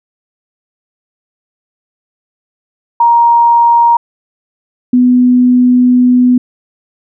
sine tone pair in turn, 939 / 248.7 Hz, A#5 / B3, +12 / +12 cents, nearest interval octave + major seventh, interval 2300 cents, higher first, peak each -4 dBFS, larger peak neither, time 3-3.97 / 4.93-6.38 s, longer second, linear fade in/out 5 ms, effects none

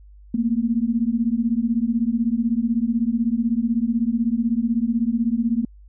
sine beating tone pair, 224 / 240 Hz, A3 / B3, +31 / -49 cents, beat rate 16 Hz, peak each -21 dBFS, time 0.34-5.65 s, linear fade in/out 5 ms, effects added 50 Hz sine -43 dBFS peak until 5.88 s

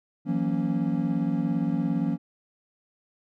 triangle chord, F# dominant seventh, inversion third, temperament equal with one note detuned, 164.81 / 182.24 / 233.1 / 277.2 Hz, E3 / F#3 / A#3 / C#4, 0 / -26 / 0 / 0 cents, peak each -27 dBFS, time 0.25-2.18 s, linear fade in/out 50 ms, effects none

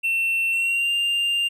triangle tone with pitch glide, 2700 to 2795 Hz, E7 to F7, +41 to +1 cents, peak -18 dBFS, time 0.03-1.49 s, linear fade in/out 20 ms, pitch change +60 cents, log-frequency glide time 0.51-0.92 s, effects none

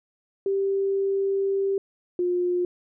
sine tone pair in turn, 392 / 356.1 Hz, G4 / F4, 0 / +34 cents, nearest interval major second, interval 166 cents, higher first, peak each -21 dBFS, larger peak neither, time 0.46-1.78 / 2.19-2.65 s, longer first, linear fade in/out 2 ms, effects none

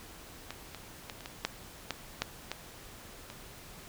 clicks, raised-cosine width 0.2 ms, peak -21 / -25 / -22 / -28 / -23 / -11 / -15 / -12 / -17 / -26 dBFS, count 10, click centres 0.506 / 0.747 / 1.098 / 1.207 / 1.259 / 1.45 / 1.907 / 2.22 / 2.516 / 3.301 s, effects pink hiss -50 dBFS RMS until 3.88 s

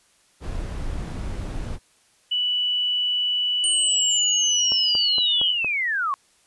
brown noise, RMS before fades -29 dBFS, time 0.4-1.79 s, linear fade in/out 50 ms
sine tone with pitch glide, 2960 to 2940 Hz, F#7 to F#7, 0 to -12 cents, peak -20 dBFS, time 2.31-5.52 s, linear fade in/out 10 ms, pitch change -12 cents, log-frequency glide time 3.85-4.14 s
sine linear sweep, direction down, 8800 to 1065 Hz, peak -21 dBFS, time 3.64-6.14 s, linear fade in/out 0 ms
click train, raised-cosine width 1 ms, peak -19 dBFS, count 5, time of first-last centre 4.72-5.646 s, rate 4.32 Hz
effects white hiss -60 dBFS RMS until 6.46 s + resampled to 24000 Hz

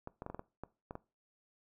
clicks, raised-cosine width 1 ms, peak -28 dBFS, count 9, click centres 0.074 / 0.221 / 0.264 / 0.3 / 0.346 / 0.394 / 0.636 / 0.909 / 0.954 s, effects noise-tail reverb RT60 0.3 s tail -20 dB re dry

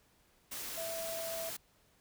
sine tone in noise, 659.3 Hz, E5, in tune, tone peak -39 dBFS, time 0.77-1.5 s, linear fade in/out 10 ms, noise white, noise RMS -42 dBFS, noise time 0.51-1.57 s, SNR 0 dB, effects pink hiss -69 dBFS RMS until 2 s

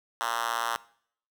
5% pulse tone with high-pass filter, 116.54 Hz, A#2, in tune, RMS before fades -30 dBFS, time 0.21-0.76 s, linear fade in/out 0 ms, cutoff 1000 Hz, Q 1.6, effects noise-tail reverb RT60 0.6 s tail -20 dB re dry

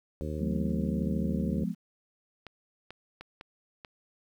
harmonic tone, 76.5 Hz, D#2, 29 cents flat, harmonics 1 / 2 / 3 / 4 / 5 / 6 / 7, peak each -35 / -38 / -40 / -41 / -42 / -43 / -43 dBFS, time 0.21-1.64 s, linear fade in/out 0 ms
sine chord, F diminished, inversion none, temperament equal, 174.61 / 207.7 / 246.9 Hz, F3 / Ab3 / Cb4, 0 / 0 / 0 cents, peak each -32 / -32 / -36 dBFS, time 0.38-1.75 s, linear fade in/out 50 ms
clicks, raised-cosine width 0.3 ms, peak -27 dBFS, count 5, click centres 2.467 / 2.906 / 3.21 / 3.411 / 3.848 s
effects 10-bit

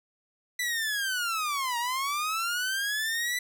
sawtooth linear two-way sweep, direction down then up, 1992 to 932.3 to 1992 Hz, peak -24 dBFS, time 0.59-3.39 s, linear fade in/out 5 ms, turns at 1.78 s, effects none

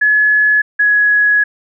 sine tone pair in turn, 1702 / 1677.6 Hz, G#6 / G#6, +42 / +17 cents, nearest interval unison, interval 25 cents, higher first, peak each -8 dBFS, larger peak neither, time 0.01-0.62 / 0.79-1.44 s, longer second, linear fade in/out 10 ms, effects none

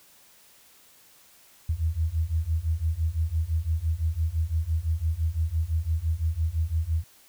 sine beating tone pair, 77.78 / 83.68 Hz, D#2 / E2, 0 / +27 cents, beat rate 5.9 Hz, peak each -27 / -26 dBFS, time 1.69-7.04 s, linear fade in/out 5 ms, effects white hiss -56 dBFS RMS until 7.28 s

